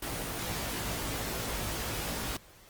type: noise with comb filter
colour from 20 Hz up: pink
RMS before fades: -35 dBFS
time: 0.02-2.37 s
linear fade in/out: 5 ms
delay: 18 ms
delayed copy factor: +0.95
effects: pink hiss -56 dBFS RMS until 2.69 s + Opus 24 kbps